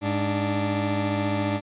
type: tone pair together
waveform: 20% pulse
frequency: 102.73 / 293.7 Hz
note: G#2 / D4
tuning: -18 / 0 cents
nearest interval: octave + tritone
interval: 1818 cents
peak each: -21 / -21 dBFS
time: 0.01-1.61 s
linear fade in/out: 50 ms
effects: resampled to 8000 Hz